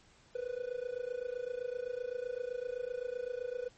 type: tone with amplitude modulation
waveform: triangle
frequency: 493.9 Hz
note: B4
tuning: in tune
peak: -30 dBFS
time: 0.35-3.69 s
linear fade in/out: 5 ms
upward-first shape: sine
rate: 27.8 Hz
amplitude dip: 90%
effects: pink hiss -63 dBFS RMS until 3.77 s + MP3 32 kbps